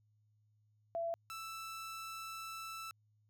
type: tone pair in turn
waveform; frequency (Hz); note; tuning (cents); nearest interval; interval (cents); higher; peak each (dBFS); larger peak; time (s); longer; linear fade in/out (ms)
sine / sawtooth; 672 / 1322.4; E5 / E6; +33 / +5; octave; 1172; second; -35 / -40; first; 0.95-1.14 / 1.3-2.91; second; 0
effects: added 106 Hz sine -70 dBFS peak until 3.29 s